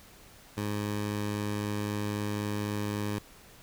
15% pulse tone, 103.83 Hz, G#2, in tune, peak -24 dBFS, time 0.57-3.19 s, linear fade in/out 5 ms, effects pink hiss -54 dBFS RMS until 3.62 s

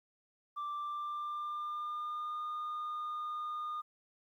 sine tone with pitch glide, 1174.7 to 1220.3 Hz, D6 to D#6, 0 to -34 cents, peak -34 dBFS, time 0.56-3.82 s, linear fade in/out 20 ms, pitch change +66 cents, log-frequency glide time 0.73-2.42 s, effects tanh soft clip ceiling -35 dBFS + 12-bit

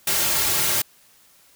white noise with comb filter, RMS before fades -21 dBFS, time 0.07-0.82 s, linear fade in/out 5 ms, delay 4 ms, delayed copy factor -0.65, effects white hiss -55 dBFS RMS until 1.55 s

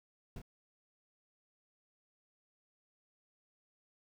brown noise with echo, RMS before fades -44 dBFS, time 0.36-0.39 s, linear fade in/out 2 ms, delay 28 ms, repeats 1, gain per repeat -5 dB, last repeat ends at 0.418 s, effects none

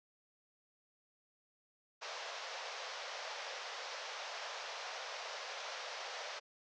pink band-pass noise, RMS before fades -45 dBFS, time 2.01-6.4 s, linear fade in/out 20 ms, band 500 to 6100 Hz, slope 48 dB/octave, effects none

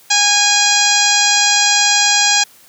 harmonic tone, 821 Hz, G#5, 20 cents flat, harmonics 1 / 2 / 3 / 4 / 5 / 6 / 7 / 8 / 9, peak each -19 / -19 / -19 / -19 / -19 / -19 / -19 / -19 / -19 dBFS, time 0.1-2.44 s, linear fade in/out 10 ms, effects white hiss -46 dBFS RMS until 2.68 s + high-pass 80 Hz 12 dB/octave

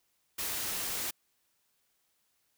white noise, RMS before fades -35 dBFS, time 0.38-1.11 s, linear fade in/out 10 ms, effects white hiss -75 dBFS RMS until 2.57 s

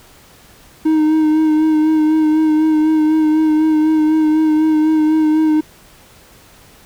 triangle tone with vibrato, 311.1 Hz, D#4, in tune, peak -8 dBFS, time 0.85-5.61 s, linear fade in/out 10 ms, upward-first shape sine, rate 4 Hz, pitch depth 25 cents each way, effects pink hiss -45 dBFS RMS until 6.85 s

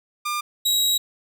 sawtooth tone pair in turn, 1200 / 3838 Hz, D6 / A#7, +37 / +50 cents, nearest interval octave + minor sixth, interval 2013 cents, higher second, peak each -20 / -15 dBFS, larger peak second, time 0.25-0.41 / 0.65-0.98 s, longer second, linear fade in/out 10 ms, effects none

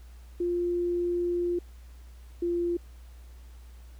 sine tone pair in turn, 349.7 / 345.9 Hz, F4 / F4, +2 / -17 cents, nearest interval unison, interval 19 cents, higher first, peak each -25 dBFS, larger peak neither, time 0.4-1.59 / 2.42-2.77 s, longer first, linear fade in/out 5 ms, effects added 60 Hz sine -45 dBFS peak until 3.99 s + pink hiss -61 dBFS RMS until 3.99 s

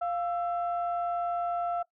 sine tone pair together, 698.5 / 1329.7 Hz, F5 / E6, 0 / +15 cents, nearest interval major seventh, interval 1115 cents, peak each -28 / -35 dBFS, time 0.01-1.83 s, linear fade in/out 10 ms, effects noise-tail reverb RT60 0.1 s tail -19 dB re dry + tanh soft clip ceiling -21 dBFS

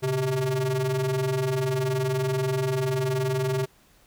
square ring-modulated tone, 127.3 Hz, C3, 47 cents flat, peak -21 dBFS, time 0.02-3.66 s, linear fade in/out 20 ms, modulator 265 Hz, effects pink hiss -59 dBFS RMS until 4.06 s

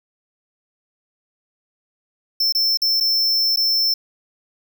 square tone with dropouts, 5340 Hz, E8, 22 cents sharp, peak -16 dBFS, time 2.4-3.94 s, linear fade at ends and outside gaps 5 ms, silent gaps 2.524-2.549 / 2.773-2.818 / 3.002-3.007 / 3.561-3.571 s, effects none

